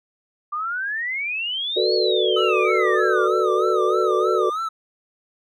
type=exponential two-way sweep; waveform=sine; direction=up then down; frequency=1174.7 to 4435 to 1338 Hz; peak=-23 dBFS; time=0.52-3.28 s; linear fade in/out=10 ms; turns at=1.94 s
type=chord; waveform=sine; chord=B minor seventh; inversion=second; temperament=just; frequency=370.4 / 444.5 / 493.9 / 592.7 Hz; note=F#4 / A4 / B4 / D5; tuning=+2 / +18 / 0 / +16 cents; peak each=-21 / -22 / -25 / -26 dBFS; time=1.76-4.5 s; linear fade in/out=10 ms
type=tone with vibrato; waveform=triangle; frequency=1253 Hz; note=D#6; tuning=12 cents sharp; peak=-21 dBFS; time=2.36-4.69 s; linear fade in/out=10 ms; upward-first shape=sine; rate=3.2 Hz; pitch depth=120 cents each way
effects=none